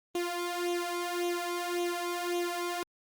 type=tone with flanger; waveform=sawtooth; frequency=350.1 Hz; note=F4; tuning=4 cents sharp; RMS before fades=-33 dBFS; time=0.15-2.83 s; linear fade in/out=2 ms; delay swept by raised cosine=0.3 to 2 ms; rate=1.8 Hz; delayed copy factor=+0.75; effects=Opus 32 kbps